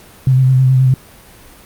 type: tone with vibrato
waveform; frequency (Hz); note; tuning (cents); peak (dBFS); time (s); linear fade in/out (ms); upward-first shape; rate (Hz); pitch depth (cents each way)
sine; 130.3; C3; -7; -7; 0.27-0.94; 2; square; 9.4; 22
effects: pink hiss -41 dBFS RMS until 1.65 s + Opus 48 kbps